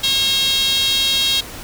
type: tone with high-pass filter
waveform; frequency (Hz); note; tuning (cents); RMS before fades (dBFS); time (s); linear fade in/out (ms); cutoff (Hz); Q
sawtooth; 541; C#5; -42; -17; 0.03-1.41; 10; 3500; 7.6
effects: pink hiss -33 dBFS RMS until 1.63 s